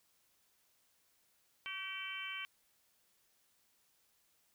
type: harmonic tone with a mistuned harmonic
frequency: 385.4 Hz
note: G4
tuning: 29 cents flat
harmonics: 3 / 4 / 5 / 6 / 7 / 8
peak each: -51 / -49 / -53 / -44 / -49 / -46 dBFS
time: 1.66-2.45 s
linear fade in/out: 0 ms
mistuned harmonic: 3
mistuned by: -30 cents
effects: white hiss -74 dBFS RMS until 4.54 s